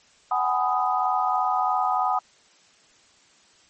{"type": "chord", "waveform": "sine", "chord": "G# minor seventh", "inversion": "third", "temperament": "just", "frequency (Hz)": [747.5, 830.6, 996.7, 1245.9], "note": ["F#5", "G#5", "B5", "D#6"], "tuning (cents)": [17, 0, 16, 2], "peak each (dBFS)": [-24, -27, -28, -25], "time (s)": [0.31, 2.19], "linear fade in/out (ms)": 5, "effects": ["white hiss -57 dBFS RMS until 3.69 s", "MP3 32 kbps"]}